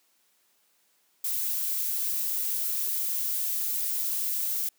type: noise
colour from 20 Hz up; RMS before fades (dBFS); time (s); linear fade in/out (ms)
violet; -29; 1.24-4.69; 5
effects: white hiss -68 dBFS RMS until 4.78 s + high-pass 200 Hz 12 dB/octave